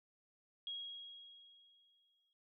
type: tone with exponential decay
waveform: sine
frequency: 3293 Hz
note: G#7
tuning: 15 cents flat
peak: -40 dBFS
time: 0.67-2.33 s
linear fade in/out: 1 ms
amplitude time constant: 360 ms
effects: none